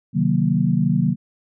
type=chord; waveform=sine; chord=C half-diminished seventh; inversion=none; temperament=equal with one note detuned; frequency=130.81 / 153.87 / 185 / 233.1 Hz; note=C3 / Eb3 / Gb3 / Bb3; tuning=0 / -19 / 0 / 0 cents; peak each=-23 / -20 / -20 / -22 dBFS; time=0.13-1.16 s; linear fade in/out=50 ms; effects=none